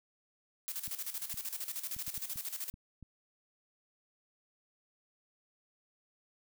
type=noise with tremolo; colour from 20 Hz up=blue; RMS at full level=-38 dBFS; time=0.68-2.7 s; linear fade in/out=0 ms; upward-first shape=square; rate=13 Hz; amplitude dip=70%
type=clicks; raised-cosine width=5 ms; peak=-38 dBFS; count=8; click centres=0.879 / 1.342 / 1.965 / 2.079 / 2.178 / 2.359 / 2.741 / 3.027 s
effects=none